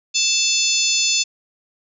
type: harmonic tone with a mistuned harmonic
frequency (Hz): 880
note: A5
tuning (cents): 0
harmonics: 3 / 4 / 5 / 6 / 7 / 8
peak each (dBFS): -23 / -23 / -23 / -23 / -23 / -23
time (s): 0.14-1.24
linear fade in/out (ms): 20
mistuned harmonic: 6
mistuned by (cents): -48
effects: none